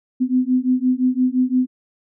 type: beating tone pair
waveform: sine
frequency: 251.4 / 257.2 Hz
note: B3 / C4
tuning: +31 / -30 cents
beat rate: 5.8 Hz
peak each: -18 dBFS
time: 0.2-1.67 s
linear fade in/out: 20 ms
effects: none

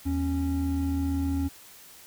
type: tone pair together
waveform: triangle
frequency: 80.1 / 275.4 Hz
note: E2 / C#4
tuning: -49 / -11 cents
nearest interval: octave + major sixth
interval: 2138 cents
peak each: -26 / -25 dBFS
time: 0.05-1.49 s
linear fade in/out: 20 ms
effects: white hiss -50 dBFS RMS until 2.06 s

